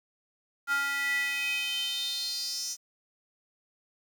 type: tone with high-pass filter sweep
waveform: square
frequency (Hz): 280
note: C#4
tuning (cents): +18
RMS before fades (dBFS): -31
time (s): 0.67-2.77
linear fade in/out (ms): 50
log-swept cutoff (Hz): 1400 to 6000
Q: 6.4
effects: 9-bit